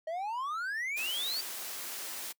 triangle exponential sweep, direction up, 622.3 to 4715 Hz, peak -31 dBFS, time 0.07-1.41 s, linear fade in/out 5 ms
white noise, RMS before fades -40 dBFS, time 0.96-2.33 s, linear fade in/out 20 ms
effects noise-tail reverb RT60 0.1 s tail -25 dB re dry + high-pass 300 Hz 12 dB/octave

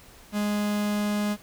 45% pulse tone, 207.7 Hz, G#3, in tune, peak -24 dBFS, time 0.32-1.37 s, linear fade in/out 50 ms, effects pink hiss -51 dBFS RMS until 1.42 s

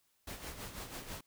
pink noise with tremolo, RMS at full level -43 dBFS, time 0.27-1.21 s, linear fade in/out 5 ms, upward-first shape sine, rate 6.1 Hz, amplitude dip 60%, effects white hiss -75 dBFS RMS until 1.26 s

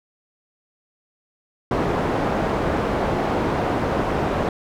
white low-pass noise, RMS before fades -22 dBFS, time 1.71-4.49 s, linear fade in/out 2 ms, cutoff 740 Hz, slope 12 dB/octave, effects none

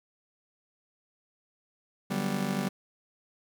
40% pulse chord, G major seventh, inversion second, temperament just, 147 / 183.75 / 196 / 245 Hz, D3 / F#3 / G3 / B3, +2 / -12 / 0 / -14 cents, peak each -36 / -36 / -30 / -34 dBFS, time 2.1-2.69 s, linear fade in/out 10 ms, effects 10-bit

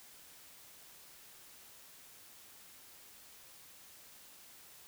silence, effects white hiss -57 dBFS RMS until 4.87 s

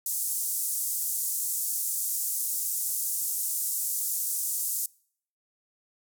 white band-pass noise, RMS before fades -30 dBFS, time 0.06-4.86 s, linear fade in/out 2 ms, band 7000 to 15000 Hz, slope 24 dB/octave, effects noise-tail reverb RT60 0.6 s tail -25 dB re dry

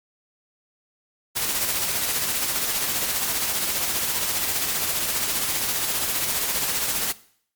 white noise with tremolo, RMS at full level -23 dBFS, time 1.35-7.13 s, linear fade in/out 20 ms, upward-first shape sine, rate 15 Hz, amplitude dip 35%, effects noise-tail reverb RT60 0.6 s tail -19 dB re dry + MP3 96 kbps

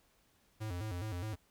square tone with vibrato, 98 Hz, G2, in tune, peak -38 dBFS, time 0.6-1.36 s, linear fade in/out 20 ms, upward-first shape square, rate 4.8 Hz, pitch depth 180 cents each way, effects pink hiss -71 dBFS RMS until 1.5 s

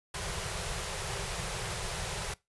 pink band-stop noise, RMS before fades -36 dBFS, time 0.14-2.34 s, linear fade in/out 5 ms, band 190 to 360 Hz, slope 96 dB/octave, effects noise-tail reverb RT60 0.2 s tail -21 dB re dry + resampled to 24000 Hz

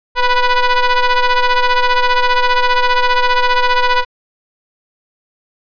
sawtooth ring-modulated tone, 494.5 Hz, B4, 2 cents sharp, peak -3 dBFS, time 0.15-4.05 s, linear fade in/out 50 ms, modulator 487 Hz, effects resampled to 11025 Hz

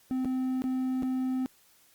triangle tone with dropouts, 258.3 Hz, C4, 22 cents flat, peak -25 dBFS, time 0.11-1.46 s, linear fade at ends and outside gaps 0 ms, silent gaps 0.247-0.255 / 0.62-0.64 / 1.024-1.031 s, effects white hiss -62 dBFS RMS until 1.94 s + Opus 48 kbps

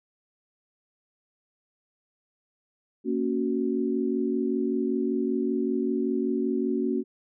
sine chord, F# major, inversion first, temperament equal with one note detuned, 232 / 277.2 / 370 Hz, A#3 / C#4 / F#4, -8 / 0 / 0 cents, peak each -28 dBFS, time 3.04-7.04 s, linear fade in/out 50 ms, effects none

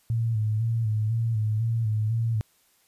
sine tone with vibrato, 111.2 Hz, A2, 19 cents sharp, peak -22 dBFS, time 0.1-2.41 s, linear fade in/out 0 ms, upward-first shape square, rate 2 Hz, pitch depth 53 cents each way, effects white hiss -64 dBFS RMS until 2.87 s + resampled to 32000 Hz

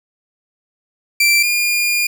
sawtooth tone pair in turn, 2349 / 2418 Hz, D7 / D7, 0 / +50 cents, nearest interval minor second, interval 50 cents, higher second, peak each -7 / -11 dBFS, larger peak first, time 1.2-1.43 / 1.43-2.07 s, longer second, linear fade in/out 5 ms, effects none

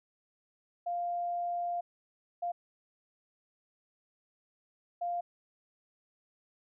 sine tone bursts at uneven times, 698.5 Hz, F5, in tune, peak -31 dBFS, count 3, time 0.86-1.81 / 2.42-2.52 / 5.01-5.21 s, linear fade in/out 10 ms, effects none

